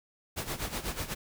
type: noise with tremolo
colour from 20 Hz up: pink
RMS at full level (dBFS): -33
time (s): 0.36-1.15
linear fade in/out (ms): 20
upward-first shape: sine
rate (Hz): 8.1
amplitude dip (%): 75
effects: none